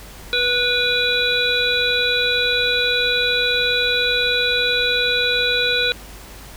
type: harmonic tone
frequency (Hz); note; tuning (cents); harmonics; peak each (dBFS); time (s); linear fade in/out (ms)
490; B4; -14; 1 / 3 / 5 / 7 / 8; -24 / -22 / -23 / -25 / -20; 0.33-5.92; 0
effects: added 50 Hz sine -40 dBFS peak until 6.56 s + pink hiss -40 dBFS RMS until 6.56 s